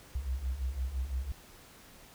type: beating tone pair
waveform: sine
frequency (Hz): 60.9 / 66.8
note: B1 / C2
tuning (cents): -24 / +36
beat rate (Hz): 5.9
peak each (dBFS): -37 / -33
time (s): 0.15-1.32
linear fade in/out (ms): 5
effects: pink hiss -55 dBFS RMS until 2.14 s